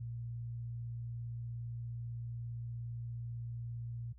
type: tone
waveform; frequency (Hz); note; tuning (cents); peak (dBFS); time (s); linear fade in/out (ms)
sine; 117.6; A#2; +16; -39; 0-4.13; 10
effects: added 60 Hz sine -54 dBFS peak until 4.18 s

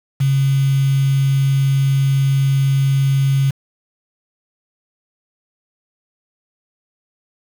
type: tone with quantisation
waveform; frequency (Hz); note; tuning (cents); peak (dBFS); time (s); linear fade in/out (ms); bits
sine; 136.3; C#3; -29; -12; 0.2-3.51; 10; 5
effects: none

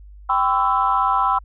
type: chord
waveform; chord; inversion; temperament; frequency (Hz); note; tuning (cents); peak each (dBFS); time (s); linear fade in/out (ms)
sine; C# half-diminished seventh; second; equal with one note detuned; 784 / 1012.6 / 1108.7 / 1318.5; G5 / B5 / C#6 / E6; 0 / +43 / 0 / 0; -21 / -19 / -24 / -20; 0.29-1.39; 10
effects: tanh soft clip ceiling -6 dBFS + added 50 Hz sine -39 dBFS peak until 1.44 s

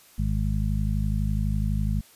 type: harmonic tone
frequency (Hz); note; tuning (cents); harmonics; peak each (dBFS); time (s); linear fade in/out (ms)
52; G#1; +3; 1 / 2 / 3 / 4; -25 / -28 / -30 / -31; 0.18-2.01; 10
effects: white hiss -54 dBFS RMS until 2.15 s + resampled to 32000 Hz

